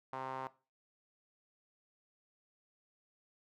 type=tone with band-pass filter; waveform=sawtooth; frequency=131.7 Hz; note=C3; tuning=12 cents sharp; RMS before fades=-42 dBFS; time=0.13-0.47 s; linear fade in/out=0 ms; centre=940 Hz; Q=2.8; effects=noise-tail reverb RT60 0.3 s tail -17 dB re dry